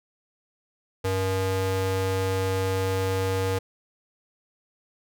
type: ring-modulated tone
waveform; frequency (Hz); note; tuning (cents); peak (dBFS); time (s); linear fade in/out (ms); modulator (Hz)
square; 189.2; F#3; +39; -21; 1.04-3.59; 10; 286
effects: none